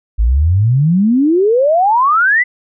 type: exponential sweep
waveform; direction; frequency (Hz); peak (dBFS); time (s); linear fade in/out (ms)
sine; up; 51.4 to 2051; -8; 0.18-2.44; 20
effects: none